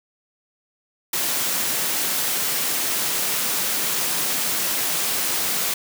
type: high-pass noise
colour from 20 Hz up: white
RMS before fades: -23 dBFS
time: 1.13-5.74 s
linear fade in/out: 5 ms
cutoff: 130 Hz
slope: 24 dB/octave
effects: none